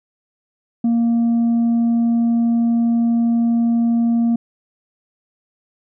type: tone with tanh clipping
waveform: sine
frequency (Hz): 233.1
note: A#3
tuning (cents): 0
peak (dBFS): -14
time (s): 0.84-4.36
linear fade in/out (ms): 5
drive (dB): 2
effects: none